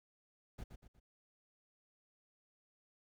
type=noise with echo; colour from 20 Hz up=brown; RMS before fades=-45 dBFS; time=0.58-0.64 s; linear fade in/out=10 ms; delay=120 ms; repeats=3; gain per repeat=-7 dB; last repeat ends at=1 s; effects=none